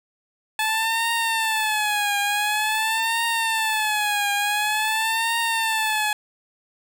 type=tone with vibrato; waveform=15% pulse; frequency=866 Hz; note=A5; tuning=28 cents flat; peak=-14 dBFS; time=0.59-6.13 s; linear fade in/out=2 ms; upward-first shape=triangle; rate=0.47 Hz; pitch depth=120 cents each way; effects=none